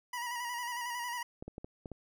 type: tone with vibrato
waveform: 25% pulse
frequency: 965 Hz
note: B5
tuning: 40 cents flat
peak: -32 dBFS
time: 0.13-1.23 s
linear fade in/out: 5 ms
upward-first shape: square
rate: 11 Hz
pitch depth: 35 cents each way
type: clicks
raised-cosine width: 2 ms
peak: -29 dBFS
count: 6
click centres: 1.425 / 1.48 / 1.581 / 1.645 / 1.858 / 1.917 s
effects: none